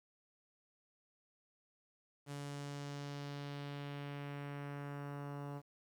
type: tone with low-pass filter sweep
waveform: sawtooth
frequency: 142.9 Hz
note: D3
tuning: 47 cents flat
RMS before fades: -45 dBFS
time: 2.26-5.62 s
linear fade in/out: 50 ms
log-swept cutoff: 10000 to 1000 Hz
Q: 1.4
effects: 11-bit